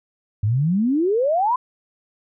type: exponential sweep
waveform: sine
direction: up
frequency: 98 to 1040 Hz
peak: -16 dBFS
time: 0.43-1.56 s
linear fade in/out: 5 ms
effects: none